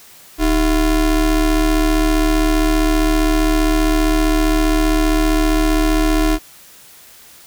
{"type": "ring-modulated tone", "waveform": "square", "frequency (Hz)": 174.61, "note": "F3", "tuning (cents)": 0, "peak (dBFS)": -10, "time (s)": [0.38, 6.39], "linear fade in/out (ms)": 50, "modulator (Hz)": 137, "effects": ["white hiss -43 dBFS RMS until 7.46 s"]}